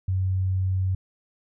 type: tone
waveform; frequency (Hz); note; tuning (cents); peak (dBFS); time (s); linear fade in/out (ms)
sine; 93.9; F#2; +26; -21; 0.08-0.95; 5
effects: none